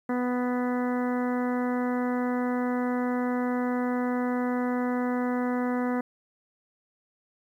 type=harmonic tone; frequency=247.7 Hz; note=B3; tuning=5 cents sharp; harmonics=1 / 2 / 3 / 4 / 5 / 6 / 7 / 8; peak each=-26 / -32 / -36 / -38 / -40 / -42 / -43 / -44 dBFS; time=0.09-6.01 s; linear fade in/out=5 ms; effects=10-bit